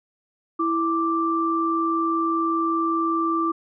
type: tone pair together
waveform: sine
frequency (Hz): 329.6 / 1174.6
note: E4 / D6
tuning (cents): 0 / 0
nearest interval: octave + minor seventh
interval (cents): 2200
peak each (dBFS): -23 / -22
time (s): 0.59-3.52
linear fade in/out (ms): 10
effects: none